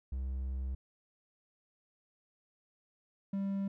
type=tone pair in turn; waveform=triangle; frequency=65.41 / 196.58 Hz; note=C2 / G3; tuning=0 / +5 cents; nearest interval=octave + perfect fifth; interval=1905 cents; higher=second; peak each=-32 / -30 dBFS; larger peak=second; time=0.12-0.75 / 3.33-3.68 s; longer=first; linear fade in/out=5 ms; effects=none